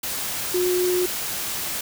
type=tone in noise; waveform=sine; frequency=360.7 Hz; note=F#4; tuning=44 cents flat; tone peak=-19 dBFS; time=0.54-1.06 s; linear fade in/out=5 ms; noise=white; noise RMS=-28 dBFS; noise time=0.03-1.81 s; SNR=+6 dB; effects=none